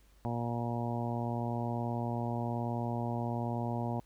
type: harmonic tone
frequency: 118.6 Hz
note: A#2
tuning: 30 cents sharp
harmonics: 1 / 2 / 3 / 4 / 5 / 6 / 7 / 8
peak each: -35 / -37 / -43 / -46 / -43 / -42 / -43 / -44 dBFS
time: 0.25-4 s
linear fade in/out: 0 ms
effects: added 50 Hz sine -61 dBFS peak until 4.05 s + pink hiss -68 dBFS RMS until 4.05 s